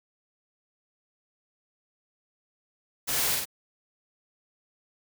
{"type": "noise with echo", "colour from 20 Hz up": "white", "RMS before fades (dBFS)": -29, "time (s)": [3.07, 3.36], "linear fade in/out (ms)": 20, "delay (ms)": 48, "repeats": 2, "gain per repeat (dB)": -2, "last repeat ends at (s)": 3.456, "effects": []}